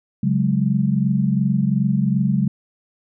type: chord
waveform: sine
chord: C# suspended fourth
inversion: none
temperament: equal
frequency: 138.59 / 185 / 207.7 Hz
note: C#3 / F#3 / G#3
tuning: 0 / 0 / 0 cents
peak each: -20 dBFS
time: 0.23-2.48 s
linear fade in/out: 5 ms
effects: none